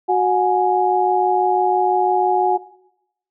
sine tone cluster, 369 / 728 / 834 Hz, F#4 / F#5 / G#5, -5 / -28 / +7 cents, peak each -18 dBFS, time 0.08-2.58 s, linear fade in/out 20 ms, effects noise-tail reverb RT60 0.8 s tail -18 dB re dry

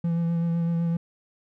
triangle tone with vibrato, 168.4 Hz, E3, 37 cents sharp, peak -20 dBFS, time 0.04-0.97 s, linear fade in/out 5 ms, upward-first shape sine, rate 7.9 Hz, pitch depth 18 cents each way, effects none

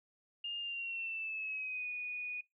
sine tone with pitch glide, 2820 to 2469 Hz, F7 to D#7, +16 to -14 cents, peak -37 dBFS, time 0.44-2.41 s, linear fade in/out 5 ms, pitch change -230 cents, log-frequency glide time 0.59-1.9 s, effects noise-tail reverb RT60 0.2 s tail -25 dB re dry

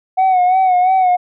sine tone with vibrato, 740 Hz, F#5, in tune, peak -7 dBFS, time 0.17-1.17 s, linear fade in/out 20 ms, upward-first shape sine, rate 2.9 Hz, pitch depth 52 cents each way, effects tanh soft clip ceiling -8 dBFS

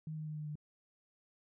sine tone with pitch steps, 156.4 / 154.78 / 153.18 / 151.6 / 150.03 Hz, D#3 / D#3 / D#3 / D#3 / D3, +9 / -9 / -27 / -45 / +37 cents, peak -39 dBFS, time 0.07-0.555 s, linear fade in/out 2 ms, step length 97 ms, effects none

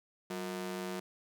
sawtooth ring-modulated tone, 275.1 Hz, C#4, 13 cents flat, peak -30 dBFS, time 0.3-1 s, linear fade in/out 5 ms, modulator 85.5 Hz, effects none

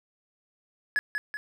triangle tone with echo, 1698 Hz, G#6, 38 cents sharp, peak -20 dBFS, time 0.96-0.99 s, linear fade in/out 0 ms, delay 190 ms, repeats 2, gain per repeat -5 dB, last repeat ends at 1.37 s, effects none

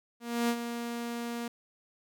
sawtooth tone with ADSR envelope, 236 Hz, A#3, 22 cents sharp, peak -21 dBFS, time 0.2-1.48 s, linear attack 290 ms, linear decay 64 ms, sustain -9 dB, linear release 4 ms, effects none

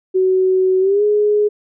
sine tone with pitch glide, 374.4 to 417.8 Hz, F#4 to G#4, +20 to +10 cents, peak -11 dBFS, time 0.14-1.49 s, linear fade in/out 20 ms, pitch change +190 cents, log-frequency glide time 0.8-1.03 s, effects none

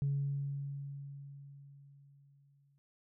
sine tone with exponential decay, 140.3 Hz, C#3, 21 cents sharp, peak -28 dBFS, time 0.02-2.78 s, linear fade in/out 0 ms, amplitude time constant 600 ms, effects tanh soft clip ceiling -26 dBFS

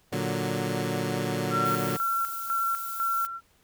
15% pulse chord, Bb augmented, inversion none, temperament equal, 116.54 / 146.83 / 185 Hz, Bb2 / D3 / F#3, 0 / 0 / 0 cents, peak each -25 dBFS, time 0.12-1.97 s, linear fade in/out 10 ms
sine tone with tremolo, 1357 Hz, E6, 50 cents sharp, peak -24 dBFS, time 1.5-3.41 s, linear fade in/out 50 ms, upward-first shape square, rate 2 Hz, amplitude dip 65%
violet noise, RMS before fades -38 dBFS, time 1.65-3.27 s, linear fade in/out 10 ms
effects pink hiss -64 dBFS RMS until 3.63 s

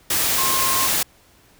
sine tone in noise, 1064 Hz, C6, 29 cents sharp, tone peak -23 dBFS, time 0.38-0.87 s, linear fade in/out 5 ms, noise white, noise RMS -20 dBFS, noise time 0.1-1.03 s, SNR -6 dB, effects pink hiss -54 dBFS RMS until 1.59 s

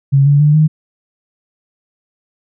sine tone with pitch steps, 138 / 143.36 / 148.93 / 154.72 Hz, C#3 / D3 / D3 / D#3, -7 / -41 / +25 / -9 cents, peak -6 dBFS, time 0.12-0.68 s, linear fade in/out 20 ms, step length 140 ms, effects none

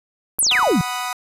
clicks, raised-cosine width 1 ms, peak -22 dBFS, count 10, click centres 0.386 / 0.427 / 0.466 / 0.521 / 0.553 / 0.592 / 0.628 / 0.674 / 0.715 / 0.756 s
sine exponential sweep, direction down, 11950 to 148.4 Hz, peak -14 dBFS, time 0.39-0.81 s, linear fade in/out 0 ms
sawtooth chord, B major, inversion second, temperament equal, 740 / 987.8 / 1244.5 Hz, F#5 / B5 / D#6, 0 / 0 / 0 cents, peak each -24 / -24 / -24 dBFS, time 0.51-1.13 s, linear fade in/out 2 ms
effects resampled to 32000 Hz

